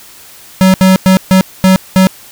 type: tone bursts at uneven times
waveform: square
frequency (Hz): 188.1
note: F#3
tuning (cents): +29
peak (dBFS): -4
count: 6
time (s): 0.61-0.74 / 0.81-0.96 / 1.06-1.17 / 1.31-1.41 / 1.64-1.76 / 1.96-2.07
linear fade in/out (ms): 0
effects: white hiss -36 dBFS RMS until 2.31 s